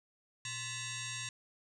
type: tone with frequency modulation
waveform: sine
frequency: 1975.5 Hz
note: B6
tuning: in tune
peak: -38 dBFS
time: 0.45-1.29 s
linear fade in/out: 2 ms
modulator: 928 Hz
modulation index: 6.4
effects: none